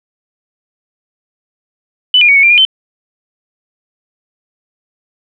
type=tone with pitch steps; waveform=sine; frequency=2994 / 2418 / 2246 / 2211 / 2373 / 2430 / 3080 Hz; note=F#7 / D7 / C#7 / C#7 / D7 / D#7 / G7; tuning=+20 / +50 / +22 / -5 / +17 / -42 / -31 cents; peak=-4 dBFS; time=2.14-2.651 s; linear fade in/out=2 ms; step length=73 ms; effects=none